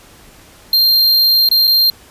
square tone with dropouts, 4186 Hz, C8, in tune, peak -9 dBFS, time 0.73-1.9 s, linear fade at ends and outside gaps 2 ms, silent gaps 1.489-1.513 / 1.672-1.676 s, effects pink hiss -43 dBFS RMS until 2.1 s + resampled to 32000 Hz

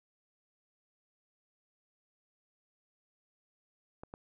clicks, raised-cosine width 1 ms, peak -30 dBFS, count 2, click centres 4.035 / 4.139 s, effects none

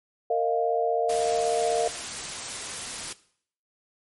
sine chord, Bb suspended fourth, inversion none, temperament equal with one note detuned, 460.3 / 622.3 / 698.5 Hz, Bb4 / Eb5 / F5, -22 / 0 / 0 cents, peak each -25 / -28 / -25 dBFS, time 0.3-1.88 s, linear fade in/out 5 ms
white noise, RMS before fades -34 dBFS, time 1.09-3.13 s, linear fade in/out 5 ms
effects noise-tail reverb RT60 0.6 s tail -18 dB re dry + MP3 48 kbps

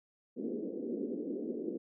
pink band-pass noise, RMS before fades -38 dBFS, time 0.36-1.78 s, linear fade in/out 20 ms, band 220 to 470 Hz, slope 48 dB/octave, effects none

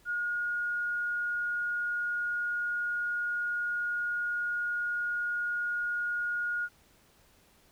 sine tone, 1435 Hz, F6, 47 cents sharp, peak -29 dBFS, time 0.05-6.69 s, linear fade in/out 50 ms, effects pink hiss -63 dBFS RMS until 7.71 s

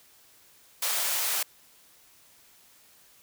white high-pass noise, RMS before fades -28 dBFS, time 0.82-1.43 s, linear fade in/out 5 ms, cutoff 500 Hz, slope 24 dB/octave, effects white hiss -58 dBFS RMS until 3.22 s

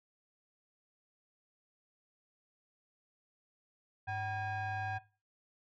sine tone with frequency modulation, 761 Hz, F#5, 48 cents sharp, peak -33 dBFS, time 4.07-4.99 s, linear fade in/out 20 ms, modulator 863 Hz, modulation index 1.2, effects noise-tail reverb RT60 0.3 s tail -17 dB re dry + tanh soft clip ceiling -33 dBFS

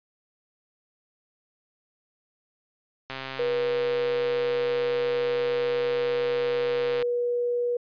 click train, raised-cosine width 0.3 ms, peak -18 dBFS, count 523, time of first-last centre 3.1-7.025 s, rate 133 Hz
sine tone, 483.4 Hz, B4, 37 cents flat, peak -23 dBFS, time 3.39-7.77 s, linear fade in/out 5 ms
effects resampled to 11025 Hz

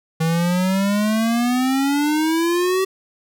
square exponential sweep, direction up, 160 to 384.5 Hz, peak -17 dBFS, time 0.2-2.85 s, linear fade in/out 10 ms, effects none

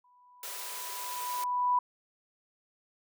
sine tone with exponential growth, 987.8 Hz, B5, in tune, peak -22 dBFS, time 0.04-1.79 s, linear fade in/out 5 ms, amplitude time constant 380 ms
white high-pass noise, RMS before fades -40 dBFS, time 0.43-1.44 s, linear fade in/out 2 ms, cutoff 360 Hz, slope 96 dB/octave
effects none

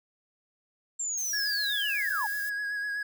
sine linear sweep, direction down, 7459 to 784 Hz, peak -29 dBFS, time 0.99-2.27 s, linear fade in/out 10 ms
violet noise, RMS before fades -40 dBFS, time 1.17-2.5 s, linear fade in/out 10 ms
triangle tone with vibrato, 1661.2 Hz, G#6, in tune, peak -28 dBFS, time 1.33-3.03 s, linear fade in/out 5 ms, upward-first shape sine, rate 8 Hz, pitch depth 28 cents each way
effects none

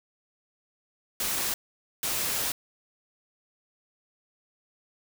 white noise bursts at uneven times, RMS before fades -29 dBFS, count 2, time 1.2-1.54 / 2.03-2.52 s, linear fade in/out 2 ms, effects none

